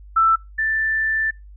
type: tone pair in turn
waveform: sine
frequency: 1328 / 1767.8 Hz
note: E6 / A6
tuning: +12 / +8 cents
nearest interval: perfect fourth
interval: 496 cents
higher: second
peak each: -12 / -18 dBFS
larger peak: first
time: 0.16-0.36 / 0.58-1.31 s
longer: second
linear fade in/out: 10 ms
effects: noise-tail reverb RT60 0.2 s tail -22 dB re dry + added 50 Hz sine -39 dBFS peak until 1.56 s